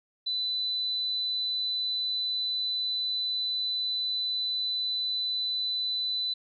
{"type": "tone", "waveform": "sine", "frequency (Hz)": 3998, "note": "B7", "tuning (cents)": 20, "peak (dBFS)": -27, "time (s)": [0.26, 6.34], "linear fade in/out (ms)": 10, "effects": []}